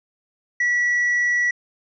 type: tone with hard clipping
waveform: triangle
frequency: 1943 Hz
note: B6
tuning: 29 cents flat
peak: -16 dBFS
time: 0.6-1.51 s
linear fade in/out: 5 ms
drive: 1 dB
effects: resampled to 16000 Hz